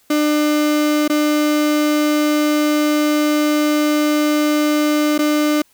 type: tone with dropouts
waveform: 35% pulse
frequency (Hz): 300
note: D4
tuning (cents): +37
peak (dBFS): -12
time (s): 0.1-5.62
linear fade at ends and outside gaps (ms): 5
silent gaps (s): 1.079-1.097 / 5.18-5.189
effects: white hiss -56 dBFS RMS until 5.73 s